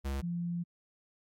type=tone pair in turn; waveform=square / sine; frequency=68.5 / 172.61 Hz; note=C#2 / F3; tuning=-20 / -20 cents; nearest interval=octave + major third; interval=1600 cents; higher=second; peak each=-33 / -32 dBFS; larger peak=second; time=0.04-0.22 / 0.22-0.64 s; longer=second; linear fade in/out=20 ms; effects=AAC 48 kbps